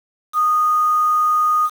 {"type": "tone with quantisation", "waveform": "sine", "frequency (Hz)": 1235, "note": "D#6", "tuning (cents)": -13, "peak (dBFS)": -13, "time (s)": [0.33, 1.7], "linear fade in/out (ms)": 50, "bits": 6, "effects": []}